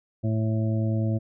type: harmonic tone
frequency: 110 Hz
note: A2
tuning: in tune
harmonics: 1 / 2 / 3 / 5 / 6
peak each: -23 / -29 / -33 / -37 / -39 dBFS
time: 0.23-1.19 s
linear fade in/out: 20 ms
effects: none